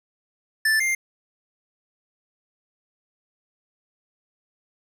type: tone pair in turn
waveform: square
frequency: 1760 / 2106 Hz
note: A6 / C7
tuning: 0 / +11 cents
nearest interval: minor third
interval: 311 cents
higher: second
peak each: -18 / -21 dBFS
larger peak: first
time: 0.65-0.8 / 0.8-0.95 s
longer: neither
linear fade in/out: 5 ms
effects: resampled to 32000 Hz + 9-bit